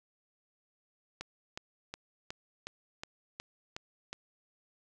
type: click train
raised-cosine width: 0.2 ms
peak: -22 dBFS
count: 9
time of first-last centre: 1.21-4.13 s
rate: 2.74 Hz
effects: none